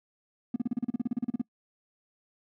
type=tone bursts; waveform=triangle; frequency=240 Hz; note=B3; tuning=49 cents flat; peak=-21 dBFS; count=16; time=0.54-1.416 s; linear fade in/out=5 ms; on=21 ms; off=36 ms; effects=noise-tail reverb RT60 0.1 s tail -26 dB re dry + tanh soft clip ceiling -22 dBFS